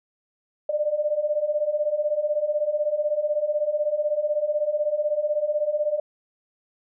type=beating tone pair; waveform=sine; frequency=587.3 / 603.3 Hz; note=D5 / D5; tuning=0 / +46 cents; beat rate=16 Hz; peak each=-26 / -23 dBFS; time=0.69-6 s; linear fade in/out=5 ms; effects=none